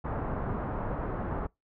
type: low-pass noise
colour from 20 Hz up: pink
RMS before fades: -33 dBFS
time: 0.04-1.47 s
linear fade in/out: 10 ms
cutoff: 1300 Hz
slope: 24 dB/octave
effects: noise-tail reverb RT60 0.2 s tail -25 dB re dry